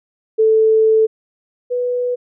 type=tone pair in turn; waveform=sine; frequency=440 / 492.7 Hz; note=A4 / B4; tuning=0 / -4 cents; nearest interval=major second; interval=196 cents; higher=second; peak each=-9 / -16 dBFS; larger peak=first; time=0.38-1.07 / 1.7-2.16 s; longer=first; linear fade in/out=20 ms; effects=none